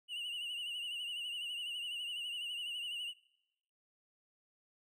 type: tone with vibrato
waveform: triangle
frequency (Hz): 2874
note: F7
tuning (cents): +49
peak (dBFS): -37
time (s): 0.08-3.14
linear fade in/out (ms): 50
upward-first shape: triangle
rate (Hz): 12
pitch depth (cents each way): 83
effects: noise-tail reverb RT60 0.9 s tail -23 dB re dry